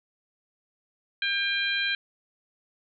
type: harmonic tone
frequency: 799 Hz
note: G5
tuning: 33 cents sharp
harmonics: 2 / 3 / 4 / 5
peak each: -28 / -30 / -31 / -32 dBFS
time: 1.22-1.95 s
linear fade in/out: 2 ms
effects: none